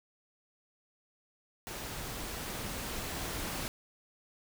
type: noise with level ramp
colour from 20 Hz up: pink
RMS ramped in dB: -41 to -37 dBFS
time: 1.67-3.68 s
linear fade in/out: 0 ms
effects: none